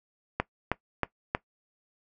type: click train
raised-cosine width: 0.5 ms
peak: -10 dBFS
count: 4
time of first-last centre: 0.4-1.349 s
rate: 3.16 Hz
effects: noise-tail reverb RT60 0.1 s tail -19 dB re dry